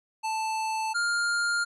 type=tone pair in turn; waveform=square; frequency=880 / 1406.2 Hz; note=A5 / F6; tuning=0 / +11 cents; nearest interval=minor sixth; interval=811 cents; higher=second; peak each=-28 / -25 dBFS; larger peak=second; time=0.23-0.94 / 0.94-1.65 s; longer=neither; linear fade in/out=20 ms; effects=resampled to 24000 Hz